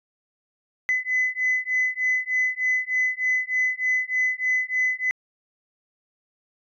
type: beating tone pair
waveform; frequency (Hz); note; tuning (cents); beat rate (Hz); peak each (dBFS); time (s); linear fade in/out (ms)
sine; 2014 / 2017.3; B6 / B6; +33 / +36; 3.3; -23; 0.89-5.11; 0
effects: tanh soft clip ceiling -15 dBFS